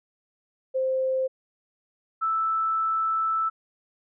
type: tone pair in turn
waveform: sine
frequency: 523 / 1317.9 Hz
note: C5 / E6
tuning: -1 / -1 cents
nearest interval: octave + major third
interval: 1600 cents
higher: second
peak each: -22 dBFS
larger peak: neither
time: 0.74-1.28 / 2.21-3.5 s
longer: second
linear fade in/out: 20 ms
effects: none